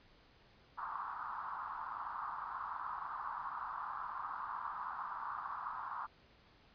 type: band-pass noise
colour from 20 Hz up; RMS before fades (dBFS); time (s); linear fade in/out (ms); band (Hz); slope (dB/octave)
pink; -43; 0.77-6.07; 20; 930 to 1300; 48
effects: pink hiss -65 dBFS RMS until 6.74 s + resampled to 11025 Hz